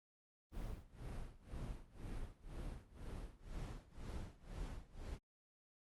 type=noise with tremolo; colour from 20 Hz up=brown; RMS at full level=-45 dBFS; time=0.51-5.19 s; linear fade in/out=50 ms; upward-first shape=sine; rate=2 Hz; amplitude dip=90%; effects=Opus 32 kbps